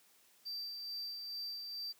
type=tone with tremolo; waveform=triangle; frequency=4672 Hz; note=D8; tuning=10 cents flat; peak=-38 dBFS; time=0.45-1.93 s; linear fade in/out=20 ms; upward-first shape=sine; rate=2.3 Hz; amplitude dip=35%; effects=white hiss -67 dBFS RMS until 1.99 s + high-pass 150 Hz 12 dB/octave